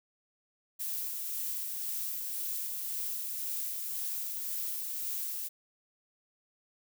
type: noise with tremolo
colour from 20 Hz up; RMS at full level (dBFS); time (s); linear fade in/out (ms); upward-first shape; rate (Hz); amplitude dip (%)
violet; -35; 0.79-5.49; 20; sine; 1.9; 25
effects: none